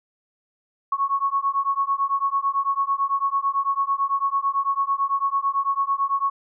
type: beating tone pair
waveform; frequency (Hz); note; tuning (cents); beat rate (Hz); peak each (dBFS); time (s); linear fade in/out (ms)
sine; 1100 / 1109; C#6 / C#6; -14 / 0; 9; -23; 0.92-6.3; 5
effects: none